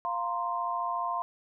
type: chord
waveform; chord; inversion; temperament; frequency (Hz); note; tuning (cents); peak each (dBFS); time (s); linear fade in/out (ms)
sine; F suspended fourth; none; equal; 698.5 / 932.3 / 1046.5; F5 / Bb5 / C6; 0 / 0 / 0; -34 / -35 / -31; 0.05-1.22; 0
effects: none